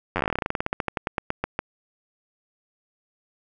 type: slowing click train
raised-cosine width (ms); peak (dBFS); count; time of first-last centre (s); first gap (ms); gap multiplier
0.5; -9; 28; 0.16-1.591; 10; 1.11
effects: none